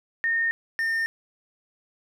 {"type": "tone pair in turn", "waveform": ["sine", "triangle"], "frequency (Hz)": [1833, 1816.1], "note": ["A#6", "A#6"], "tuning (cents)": [-30, -46], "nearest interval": "unison", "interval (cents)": 16, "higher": "first", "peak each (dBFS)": -21, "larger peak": "neither", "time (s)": [[0.24, 0.51], [0.79, 1.06]], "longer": "neither", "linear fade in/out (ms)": 0, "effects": []}